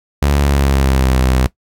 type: tone with pitch glide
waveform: sawtooth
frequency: 71.3 to 64.26 Hz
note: C#2 to C2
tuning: +49 to -31 cents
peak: -7 dBFS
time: 0.22-1.47 s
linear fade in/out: 5 ms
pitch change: -180 cents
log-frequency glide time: 0.39-1.17 s
effects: noise-tail reverb RT60 0.1 s tail -17 dB re dry